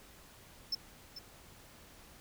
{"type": "tone with echo", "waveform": "triangle", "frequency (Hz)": 5300, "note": "E8", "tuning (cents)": 9, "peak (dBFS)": -30, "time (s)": [0.72, 0.75], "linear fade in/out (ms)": 5, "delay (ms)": 440, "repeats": 1, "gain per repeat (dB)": -12, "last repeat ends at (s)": 1.19, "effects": ["pink hiss -57 dBFS RMS until 2.2 s"]}